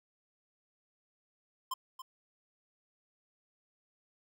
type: tone with echo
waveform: square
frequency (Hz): 1043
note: C6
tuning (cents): -6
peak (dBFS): -34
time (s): 1.71-1.74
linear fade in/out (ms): 5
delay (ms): 280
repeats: 1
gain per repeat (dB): -10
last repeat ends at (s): 2.02
effects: none